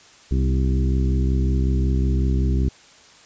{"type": "harmonic tone with a mistuned harmonic", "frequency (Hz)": 65.41, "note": "C2", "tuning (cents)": 0, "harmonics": [1, 2, 3, 4, 5, 6], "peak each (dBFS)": [-18, -24, -28, -30, -32, -34], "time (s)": [0.31, 2.69], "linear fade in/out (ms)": 5, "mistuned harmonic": 4, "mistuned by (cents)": -20, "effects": ["white hiss -49 dBFS RMS until 3.25 s", "resampled to 16000 Hz"]}